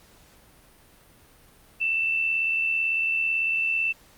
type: tone with amplitude modulation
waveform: sine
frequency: 2666 Hz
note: E7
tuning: 19 cents sharp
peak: -20 dBFS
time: 1.8-3.93 s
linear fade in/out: 20 ms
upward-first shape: sine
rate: 78 Hz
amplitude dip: 40%
effects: pink hiss -55 dBFS RMS until 4.17 s + Opus 48 kbps